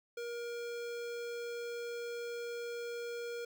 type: tone with notch filter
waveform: square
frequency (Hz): 473.4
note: A#4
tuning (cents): +27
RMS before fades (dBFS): -41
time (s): 0.17-3.45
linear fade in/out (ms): 5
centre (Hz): 11000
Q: 1.2
effects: none